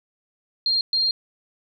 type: tone bursts at uneven times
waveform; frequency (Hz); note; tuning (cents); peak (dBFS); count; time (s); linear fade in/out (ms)
sine; 4206; C8; +8; -18; 2; 0.66-0.81 / 0.93-1.11; 2
effects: none